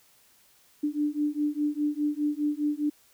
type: beating tone pair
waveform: sine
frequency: 293.7 / 298.6 Hz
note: D4 / D4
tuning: 0 / +29 cents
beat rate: 4.9 Hz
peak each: -28 dBFS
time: 0.83-2.9 s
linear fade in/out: 10 ms
effects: white hiss -61 dBFS RMS until 3.13 s